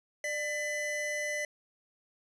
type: tone pair together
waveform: square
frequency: 597 / 2008 Hz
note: D5 / B6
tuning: +28 / +28 cents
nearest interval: octave + major sixth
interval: 2100 cents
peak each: -37 / -34 dBFS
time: 0.24-1.45 s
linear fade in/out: 2 ms
effects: resampled to 22050 Hz + 11-bit